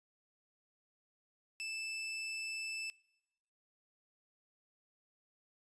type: tone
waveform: sawtooth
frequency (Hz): 2637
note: E7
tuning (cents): 0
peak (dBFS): -36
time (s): 1.6-2.9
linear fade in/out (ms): 0
effects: noise-tail reverb RT60 0.9 s tail -23 dB re dry + resampled to 22050 Hz